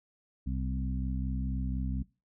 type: harmonic tone with a mistuned harmonic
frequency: 64.2 Hz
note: C2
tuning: 32 cents flat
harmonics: 1 / 2 / 3 / 4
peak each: -32 / -38 / -38 / -40 dBFS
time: 0.46-2.03 s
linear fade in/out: 10 ms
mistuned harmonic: 1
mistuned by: -41 cents
effects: noise-tail reverb RT60 0.3 s tail -22 dB re dry